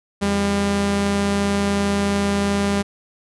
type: tone pair together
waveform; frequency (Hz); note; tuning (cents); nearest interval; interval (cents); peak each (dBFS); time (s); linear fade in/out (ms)
sawtooth; 84.8 / 200.6; E2 / G3; +50 / +40; octave + minor third; 1490; -24 / -14; 0.21-2.83; 20
effects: resampled to 24000 Hz